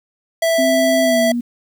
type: tone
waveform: square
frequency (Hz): 659.3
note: E5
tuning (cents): 0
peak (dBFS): -14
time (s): 0.42-1.32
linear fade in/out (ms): 5
type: tone with pitch glide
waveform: sine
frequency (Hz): 261.6 to 239.9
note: C4 to A#3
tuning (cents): 0 to +50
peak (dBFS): -17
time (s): 0.58-1.41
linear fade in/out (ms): 10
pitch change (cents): -150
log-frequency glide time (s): 1.03-1.2
effects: 8-bit